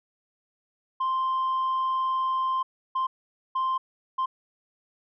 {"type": "tone bursts at uneven times", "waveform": "sine", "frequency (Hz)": 1046.5, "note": "C6", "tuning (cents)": 0, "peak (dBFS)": -21, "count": 4, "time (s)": [[1, 2.63], [2.95, 3.07], [3.55, 3.78], [4.18, 4.26]], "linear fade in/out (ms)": 10, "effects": ["tanh soft clip ceiling -22 dBFS"]}